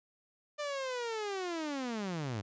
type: linear sweep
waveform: sawtooth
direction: down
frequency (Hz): 599 to 95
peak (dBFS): -31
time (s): 0.58-2.42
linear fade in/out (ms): 20
effects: resampled to 16000 Hz

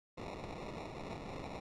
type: noise with sample-and-hold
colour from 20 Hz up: violet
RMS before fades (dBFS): -45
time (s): 0.17-1.6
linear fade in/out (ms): 10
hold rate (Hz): 1575
effects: low-pass 5000 Hz 12 dB/octave

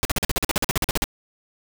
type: noise bursts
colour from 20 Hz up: pink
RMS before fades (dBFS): -21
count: 16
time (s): 0.03-1.041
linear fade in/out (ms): 0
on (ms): 21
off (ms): 45
effects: none

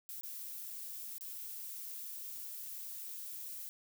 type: noise with dropouts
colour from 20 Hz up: violet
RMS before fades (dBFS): -45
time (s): 0.09-3.69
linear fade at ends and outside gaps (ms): 0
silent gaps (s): 0.21-0.234 / 0.703-0.707 / 1.182-1.209
effects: none

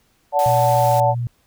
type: chord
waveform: sine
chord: D major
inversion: none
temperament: equal with one note detuned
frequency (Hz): 574.9 / 740 / 880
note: D5 / F#5 / A5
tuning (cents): -37 / 0 / 0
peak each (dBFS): -18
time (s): 0.32-1.15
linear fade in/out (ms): 50
type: high-pass noise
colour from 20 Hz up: white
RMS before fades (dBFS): -33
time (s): 0.39-1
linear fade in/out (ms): 0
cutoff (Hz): 710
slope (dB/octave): 48
type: tone with pitch glide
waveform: sine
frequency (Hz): 120.8 to 119.9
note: B2 to A#2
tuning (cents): -38 to +49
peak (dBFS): -20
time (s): 0.46-1.27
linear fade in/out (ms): 0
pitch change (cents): -13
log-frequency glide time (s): 0.83-0.9
effects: pink hiss -61 dBFS RMS until 1.46 s

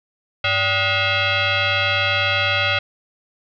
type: tone with frequency modulation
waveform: sine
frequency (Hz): 578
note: D5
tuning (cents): -28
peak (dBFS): -16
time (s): 0.44-2.79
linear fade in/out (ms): 5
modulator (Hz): 676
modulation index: 4.6
effects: none

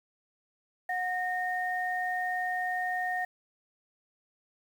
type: tone pair together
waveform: sine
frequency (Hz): 730 / 1841.7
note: F#5 / A#6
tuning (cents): -24 / -21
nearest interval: octave + major third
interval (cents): 1603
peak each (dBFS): -31 / -32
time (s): 0.89-3.25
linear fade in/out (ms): 5
effects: 9-bit

